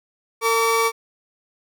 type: tone pair together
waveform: 30% pulse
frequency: 454.4 / 1145 Hz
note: A#4 / D6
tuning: -44 / -44 cents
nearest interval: octave + major third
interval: 1600 cents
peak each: -17 dBFS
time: 0.41-0.92 s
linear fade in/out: 50 ms
effects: none